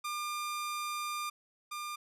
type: tone pair in turn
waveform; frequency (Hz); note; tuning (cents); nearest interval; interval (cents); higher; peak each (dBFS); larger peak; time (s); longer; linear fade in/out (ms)
sawtooth; 1200 / 1200; D6 / D6; +37 / +37; unison; 0; neither; -31 / -34; first; 0.04-1.3 / 1.71-1.96; first; 10
effects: resampled to 32000 Hz